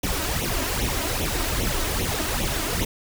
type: noise with flanger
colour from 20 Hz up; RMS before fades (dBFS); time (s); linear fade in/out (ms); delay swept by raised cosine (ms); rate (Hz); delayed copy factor
pink; -25; 0.03-2.85; 5; 0.31 to 3.21; 2.5; +0.75
effects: none